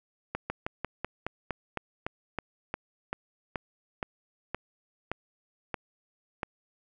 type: slowing click train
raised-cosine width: 0.5 ms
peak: -16 dBFS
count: 18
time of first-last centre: 0.35-6.432 s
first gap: 150 ms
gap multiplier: 1.1
effects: none